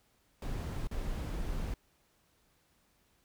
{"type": "noise with dropouts", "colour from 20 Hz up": "brown", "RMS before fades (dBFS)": -36, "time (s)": [0.42, 1.74], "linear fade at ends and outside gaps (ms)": 2, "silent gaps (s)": [0.873, 0.912], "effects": ["pink hiss -71 dBFS RMS until 3.24 s"]}